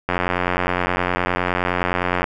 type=click train; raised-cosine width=0.5 ms; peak=-4 dBFS; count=194; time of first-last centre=0.09-2.242 s; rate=89.7 Hz; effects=none